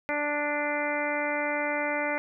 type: harmonic tone with a mistuned harmonic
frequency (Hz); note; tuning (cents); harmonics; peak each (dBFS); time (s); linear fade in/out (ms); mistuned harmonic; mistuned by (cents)
293.7; D4; 0; 1 / 2 / 3 / 4 / 5 / 6 / 7 / 8; -35 / -31 / -34 / -40 / -35 / -39 / -32 / -38; 0.09-2.18; 0; 8; +21
effects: none